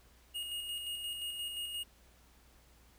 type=tone with tremolo; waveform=square; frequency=2861 Hz; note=F7; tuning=41 cents sharp; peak=-37 dBFS; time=0.34-1.84 s; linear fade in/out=20 ms; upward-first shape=square; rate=5.7 Hz; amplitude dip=35%; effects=added 60 Hz sine -63 dBFS peak until 2.98 s + pink hiss -65 dBFS RMS until 2.98 s